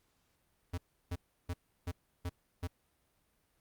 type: tone bursts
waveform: square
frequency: 87.8 Hz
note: F2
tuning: 10 cents sharp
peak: -35 dBFS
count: 6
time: 0.73-2.674 s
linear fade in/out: 10 ms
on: 49 ms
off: 330 ms
effects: pink hiss -75 dBFS RMS until 3.6 s + Opus 48 kbps